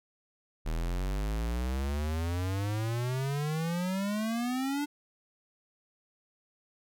square exponential sweep, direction up, 38.7 to 295.9 Hz, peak -30 dBFS, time 0.65-4.86 s, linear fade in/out 20 ms, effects none

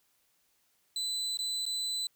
35% pulse tone with dropouts, 4005 Hz, B7, 23 cents sharp, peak -30 dBFS, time 0.96-2.07 s, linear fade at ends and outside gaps 2 ms, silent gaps 1.372-1.389 / 1.654-1.663 s, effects white hiss -72 dBFS RMS until 2.15 s

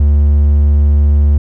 triangle tone, 72.8 Hz, D2, 15 cents flat, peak -4 dBFS, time 0-1.38 s, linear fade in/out 5 ms, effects none

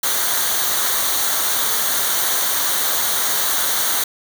white noise with comb filter, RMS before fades -19 dBFS, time 0.03-4.04 s, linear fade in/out 5 ms, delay 0.39 ms, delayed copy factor -0.65, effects none

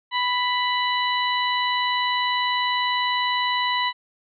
harmonic tone, 990 Hz, B5, 4 cents sharp, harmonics 1 / 2 / 3 / 4, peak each -23 / -26 / -28 / -29 dBFS, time 0.11-3.93 s, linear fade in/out 50 ms, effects none

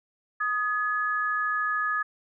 sine tone pair together, 1246.6 / 1700 Hz, D#6 / G#6, +3 / +40 cents, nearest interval perfect fourth, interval 537 cents, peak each -27 dBFS, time 0.4-2.03 s, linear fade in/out 10 ms, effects none

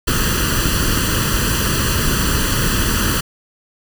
pink noise with comb filter, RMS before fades -17 dBFS, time 0.07-3.21 s, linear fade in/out 10 ms, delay 0.67 ms, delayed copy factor +0.8, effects none

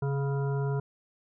harmonic tone with a mistuned harmonic, 139.7 Hz, C#3, 14 cents sharp, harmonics 1 / 3 / 5 / 7 / 9 / 10, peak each -27 / -34 / -43 / -42 / -53 / -46 dBFS, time 0.02-0.8 s, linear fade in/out 5 ms, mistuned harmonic 1, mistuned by -33 cents, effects none

